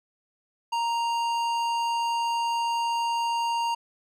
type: tone with tanh clipping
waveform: sine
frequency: 932.3 Hz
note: A#5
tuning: in tune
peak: -26 dBFS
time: 0.72-3.75 s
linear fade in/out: 10 ms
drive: 15 dB
effects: none